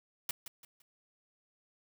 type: noise with echo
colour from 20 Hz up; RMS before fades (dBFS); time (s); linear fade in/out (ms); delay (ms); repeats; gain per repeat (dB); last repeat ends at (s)
white; -35; 0.29-0.31; 2; 170; 3; -10; 0.82
effects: none